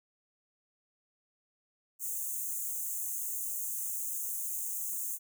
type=high-pass noise; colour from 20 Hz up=white; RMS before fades=-36 dBFS; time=1.99-5.19 s; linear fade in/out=50 ms; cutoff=6300 Hz; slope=96 dB/octave; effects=none